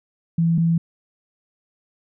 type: tone pair in turn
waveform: sine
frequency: 166.5 / 166.5 Hz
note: E3 / E3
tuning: +18 / +18 cents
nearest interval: unison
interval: 0 cents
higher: neither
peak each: -15 dBFS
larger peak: neither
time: 0.38-0.58 / 0.58-0.78 s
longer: neither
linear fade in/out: 5 ms
effects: none